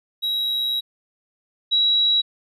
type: tone pair in turn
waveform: triangle / sine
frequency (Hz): 3857 / 3882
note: B7 / B7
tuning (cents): -42 / -31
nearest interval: unison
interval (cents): 11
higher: second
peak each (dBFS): -19 / -15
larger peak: second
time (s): 0.22-0.81 / 1.71-2.22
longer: first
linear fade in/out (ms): 20
effects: resampled to 32000 Hz